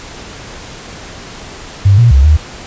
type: tone with pitch steps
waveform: sine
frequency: 99 / 118.1 / 67.3 / 76.4 Hz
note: G2 / A#2 / C2 / D#2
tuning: +18 / +23 / +49 / -31 cents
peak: -3 dBFS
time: 1.85-2.37 s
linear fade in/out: 10 ms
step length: 130 ms
effects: pink hiss -30 dBFS RMS until 2.66 s + resampled to 16000 Hz